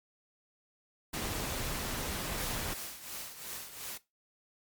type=noise; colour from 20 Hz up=pink; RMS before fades=-36 dBFS; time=1.13-2.74 s; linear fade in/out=10 ms
type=noise with tremolo; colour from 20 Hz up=white; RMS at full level=-40 dBFS; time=2.37-3.98 s; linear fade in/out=10 ms; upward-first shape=triangle; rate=2.8 Hz; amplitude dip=70%
effects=noise-tail reverb RT60 0.2 s tail -17 dB re dry + MP3 96 kbps